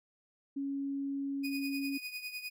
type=tone; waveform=sine; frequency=277.2 Hz; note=C#4; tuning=in tune; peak=-33 dBFS; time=0.56-1.98 s; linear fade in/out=10 ms
type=tone with tremolo; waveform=30% pulse; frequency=2482 Hz; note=D#7; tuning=5 cents flat; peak=-34 dBFS; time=1.43-2.5 s; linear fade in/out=20 ms; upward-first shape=triangle; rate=9.9 Hz; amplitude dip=75%
effects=none